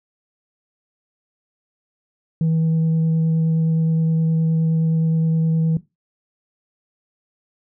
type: tone with vibrato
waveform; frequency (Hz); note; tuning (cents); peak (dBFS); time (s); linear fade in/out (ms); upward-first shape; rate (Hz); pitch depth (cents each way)
sine; 161.6; E3; -34; -13; 2.41-5.77; 2; sine; 9.6; 9
effects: noise-tail reverb RT60 0.2 s tail -17 dB re dry + tanh soft clip ceiling -14 dBFS